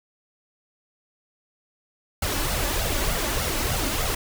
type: noise with flanger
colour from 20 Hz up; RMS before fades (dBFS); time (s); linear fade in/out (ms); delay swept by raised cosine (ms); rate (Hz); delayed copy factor
pink; -25; 2.22-4.15; 5; 1.4 to 3.5; 3.3; +0.7
effects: none